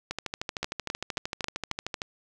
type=two click trains; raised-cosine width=0.2 ms; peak=-14 / -12 dBFS; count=26 / 5; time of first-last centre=0.11-2.018 / 0.63-1.714 s; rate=13.1 / 3.69 Hz; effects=none